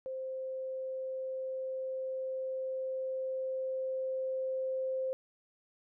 sine tone with level ramp, 523.3 Hz, C5, in tune, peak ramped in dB -36 to -31 dBFS, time 0.06-5.13 s, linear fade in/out 0 ms, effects none

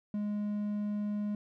triangle tone, 207.7 Hz, G#3, in tune, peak -29 dBFS, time 0.14-1.35 s, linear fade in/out 2 ms, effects none

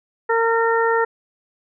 harmonic tone, 457.6 Hz, A#4, 32 cents flat, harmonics 1 / 2 / 3 / 4, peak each -18 / -21 / -23 / -24 dBFS, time 0.29-1.05 s, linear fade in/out 10 ms, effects none

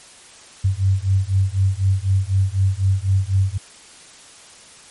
sine beating tone pair, 94.4 / 98.4 Hz, F#2 / G2, +35 / +7 cents, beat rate 4 Hz, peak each -18 dBFS, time 0.64-3.58 s, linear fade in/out 10 ms, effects white hiss -44 dBFS RMS until 4.9 s + MP3 48 kbps

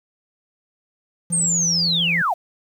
triangle tone with vibrato, 170 Hz, F3, 46 cents flat, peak -23 dBFS, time 1.3-2.22 s, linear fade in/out 5 ms, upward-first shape sine, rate 13 Hz, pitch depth 16 cents each way
sine linear sweep, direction down, 8750 to 622.3 Hz, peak -17 dBFS, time 1.32-2.34 s, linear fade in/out 10 ms
effects 8-bit

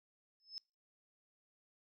sine tone with exponential growth, 5220 Hz, E8, 18 cents flat, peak -39 dBFS, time 0.4-0.58 s, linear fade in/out 0 ms, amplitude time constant 39 ms, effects noise-tail reverb RT60 0.3 s tail -24 dB re dry

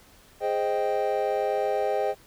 triangle chord, Ab major seventh, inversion none, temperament equal, 415.3 / 523.3 / 622.3 / 784 Hz, Ab4 / C5 / Eb5 / G5, 0 / 0 / 0 / 0 cents, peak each -27 dBFS, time 0.4-2.15 s, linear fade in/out 50 ms, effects pink hiss -55 dBFS RMS until 2.26 s

